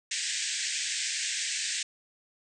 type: band-pass noise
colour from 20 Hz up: white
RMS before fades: -32 dBFS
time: 0.11-1.83 s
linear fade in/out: 5 ms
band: 1600 to 8400 Hz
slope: 96 dB/octave
effects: none